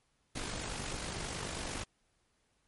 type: noise with amplitude modulation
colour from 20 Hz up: pink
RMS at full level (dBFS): -37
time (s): 0.35-1.84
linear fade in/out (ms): 10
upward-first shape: sine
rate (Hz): 49.3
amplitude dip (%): 50
effects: pink hiss -75 dBFS RMS until 2.67 s + MP3 48 kbps